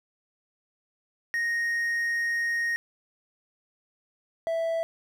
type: tone pair in turn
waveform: triangle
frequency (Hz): 1864.7 / 659.3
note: A#6 / E5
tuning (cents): 0 / 0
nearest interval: octave + tritone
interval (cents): 1800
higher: first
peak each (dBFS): -23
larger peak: neither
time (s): 1.34-2.76 / 4.47-4.83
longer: first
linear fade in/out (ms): 0
effects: 10-bit